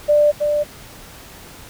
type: tone with echo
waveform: sine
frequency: 592 Hz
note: D5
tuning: 14 cents sharp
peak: -10 dBFS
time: 0.08-0.32 s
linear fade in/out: 20 ms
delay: 320 ms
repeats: 1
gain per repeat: -5 dB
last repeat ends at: 0.64 s
effects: pink hiss -40 dBFS RMS until 1.69 s